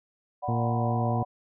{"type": "chord", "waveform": "sine", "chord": "B minor", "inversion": "first", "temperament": "equal", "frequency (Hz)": [587.3, 740, 987.8], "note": ["D5", "F#5", "B5"], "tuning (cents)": [0, 0, 0], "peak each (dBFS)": [-36, -31, -36], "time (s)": [0.42, 1.25], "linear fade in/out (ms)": 20}
{"type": "harmonic tone", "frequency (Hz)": 116.54, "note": "A#2", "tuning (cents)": 0, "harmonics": [1, 2, 3, 4, 5, 6, 7, 8, 9], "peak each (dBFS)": [-26, -31, -38, -37, -41, -41, -43, -43, -48], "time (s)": [0.48, 1.23], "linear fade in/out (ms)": 5}
{"effects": []}